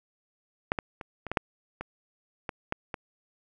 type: clicks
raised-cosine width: 0.5 ms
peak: -9 / -14 / -23 / -22 / -15 / -7 / -20 / -17 / -13 / -18 dBFS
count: 10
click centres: 0.719 / 0.788 / 1.012 / 1.267 / 1.316 / 1.372 / 1.81 / 2.492 / 2.724 / 2.942 s
effects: none